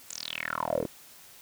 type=tone with band-pass filter sweep; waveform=10% pulse; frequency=40.2 Hz; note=E1; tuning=43 cents flat; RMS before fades=-33 dBFS; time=0.08-0.87 s; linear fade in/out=20 ms; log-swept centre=8100 to 360 Hz; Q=7.8; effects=white hiss -52 dBFS RMS until 1.41 s